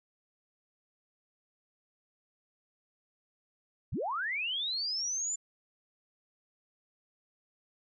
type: linear sweep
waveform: sine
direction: up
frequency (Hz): 51.6 to 7240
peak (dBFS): -31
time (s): 3.92-5.36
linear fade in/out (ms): 10
effects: none